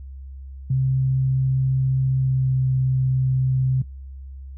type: tone with pitch glide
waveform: sine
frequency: 132.1 to 130.58 Hz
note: C3 to C3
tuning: +17 to -3 cents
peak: -17 dBFS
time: 0.7-3.82 s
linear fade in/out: 5 ms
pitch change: -20 cents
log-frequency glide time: 2.13-2.61 s
effects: noise-tail reverb RT60 0.1 s tail -18 dB re dry + added 67 Hz sine -34 dBFS peak until 4.57 s

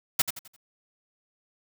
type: noise with echo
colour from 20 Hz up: white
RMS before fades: -21 dBFS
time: 0.19-0.22 s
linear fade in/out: 5 ms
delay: 86 ms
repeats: 4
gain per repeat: -9 dB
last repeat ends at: 0.564 s
effects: none

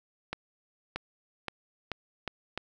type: accelerating click train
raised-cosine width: 0.3 ms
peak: -17 dBFS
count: 6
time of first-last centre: 0.33-2.576 s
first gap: 630 ms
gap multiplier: 0.83
effects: none

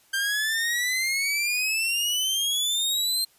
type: exponential sweep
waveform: sawtooth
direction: up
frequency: 1573 to 4186 Hz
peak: -20 dBFS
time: 0.13-3.25 s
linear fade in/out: 10 ms
effects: white hiss -60 dBFS RMS until 3.38 s + resampled to 32000 Hz

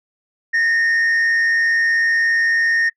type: tone with frequency modulation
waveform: sine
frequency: 1839 Hz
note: A#6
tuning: 24 cents flat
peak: -11 dBFS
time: 0.53-2.9 s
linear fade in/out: 20 ms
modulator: 119 Hz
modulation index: 0.32
effects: noise-tail reverb RT60 0.1 s tail -23 dB re dry + tanh soft clip ceiling -13 dBFS

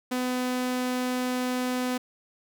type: tone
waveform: sawtooth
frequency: 251.5 Hz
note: B3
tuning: 32 cents sharp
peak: -22 dBFS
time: 0.11-1.98 s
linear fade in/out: 10 ms
effects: none

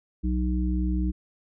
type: harmonic tone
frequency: 62 Hz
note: B1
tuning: 7 cents sharp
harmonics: 1 / 3 / 5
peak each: -24 / -29 / -31 dBFS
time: 0.23-1.12 s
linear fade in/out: 20 ms
effects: none

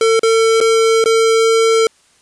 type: tone with dropouts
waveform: square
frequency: 450.2 Hz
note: A4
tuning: 40 cents sharp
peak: -10 dBFS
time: 0.01-1.87 s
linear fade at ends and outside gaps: 2 ms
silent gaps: 0.194-0.232 / 0.604-0.611 / 1.041-1.058 s
effects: white hiss -53 dBFS RMS until 2.21 s + resampled to 22050 Hz

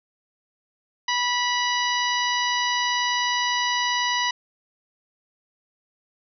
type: harmonic tone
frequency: 979 Hz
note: B5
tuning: 15 cents flat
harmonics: 1 / 2 / 3 / 4 / 5 / 6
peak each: -25 / -26 / -28 / -31 / -32 / -34 dBFS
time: 1.08-4.31 s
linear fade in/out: 5 ms
effects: none

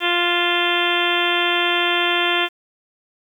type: harmonic tone with a mistuned harmonic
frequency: 349.2 Hz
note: F4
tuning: in tune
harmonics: 1 / 2 / 3 / 4 / 5 / 6 / 7 / 8 / 9 / 10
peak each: -24 / -26 / -26 / -26 / -25 / -27 / -29 / -25 / -24 / -26 dBFS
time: 0-2.49 s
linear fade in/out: 50 ms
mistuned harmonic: 8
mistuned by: -52 cents
effects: 8-bit

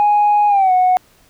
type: tone with pitch glide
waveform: sine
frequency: 830 to 735.2 Hz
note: G#5 to F#5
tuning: -1 to -11 cents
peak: -8 dBFS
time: 0-0.97 s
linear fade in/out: 0 ms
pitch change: -210 cents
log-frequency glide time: 0.48-0.72 s
effects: tanh soft clip ceiling -7 dBFS + pink hiss -52 dBFS RMS until 1.29 s

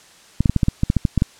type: clicks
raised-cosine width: 5 ms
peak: -3 dBFS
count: 12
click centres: 0.406 / 0.458 / 0.496 / 0.563 / 0.632 / 0.684 / 0.834 / 0.901 / 0.967 / 1.052 / 1.177 / 1.221 s
effects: white hiss -48 dBFS RMS until 1.39 s + low-pass 8000 Hz 12 dB/octave

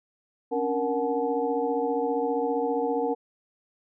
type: tone cluster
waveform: sine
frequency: 271.4 / 286.4 / 468.6 / 738 / 859 Hz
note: C#4 / D4 / A#4 / F#5 / A5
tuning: -36 / -43 / +9 / -5 / -42 cents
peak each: -32 / -33 / -26 / -32 / -33 dBFS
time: 0.51-3.15 s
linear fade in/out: 20 ms
effects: none

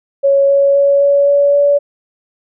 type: tone with pitch steps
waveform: sine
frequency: 554.4 / 557.9 / 561.5 / 565.1 / 568.7 / 572.3 Hz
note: C#5 / C#5 / C#5 / C#5 / C#5 / D5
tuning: 0 / +11 / +22 / +33 / +44 / -45 cents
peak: -7 dBFS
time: 0.23-1.79 s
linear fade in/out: 20 ms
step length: 260 ms
effects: none

